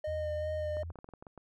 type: tone with vibrato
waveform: triangle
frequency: 611 Hz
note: D#5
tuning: 32 cents flat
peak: -31 dBFS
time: 0.04-0.83 s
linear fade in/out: 5 ms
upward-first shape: sine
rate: 2.6 Hz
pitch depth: 18 cents each way
type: tone with pitch glide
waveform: sine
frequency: 82.41 to 83.56 Hz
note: E2 to E2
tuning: 0 to +24 cents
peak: -38 dBFS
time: 0.07-0.92 s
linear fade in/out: 10 ms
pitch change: +24 cents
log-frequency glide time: 0.33-0.8 s
type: clicks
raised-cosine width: 1 ms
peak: -34 dBFS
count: 11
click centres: 0.769 / 0.833 / 0.903 / 0.957 / 0.988 / 1.044 / 1.089 / 1.137 / 1.225 / 1.268 / 1.377 s
effects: none